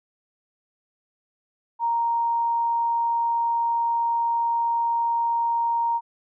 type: tone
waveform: sine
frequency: 932.3 Hz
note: A#5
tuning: in tune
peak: -20 dBFS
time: 1.79-6.01 s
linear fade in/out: 50 ms
effects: none